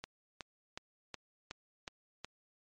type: click train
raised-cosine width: 0.2 ms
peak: -24 dBFS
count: 7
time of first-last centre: 0.04-2.246 s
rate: 2.72 Hz
effects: MP3 48 kbps